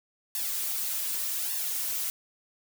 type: noise with flanger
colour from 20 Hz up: blue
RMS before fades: -31 dBFS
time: 0.35-2.1 s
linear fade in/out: 0 ms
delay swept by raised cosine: 1.1 to 5.3 ms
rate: 0.84 Hz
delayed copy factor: +0.8
effects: none